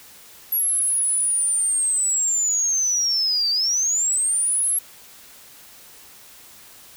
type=linear two-way sweep; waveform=sine; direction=down then up; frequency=11450 to 4584 to 11310 Hz; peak=-18 dBFS; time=0.52-4.79 s; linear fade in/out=5 ms; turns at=3.5 s; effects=white hiss -46 dBFS RMS until 6.96 s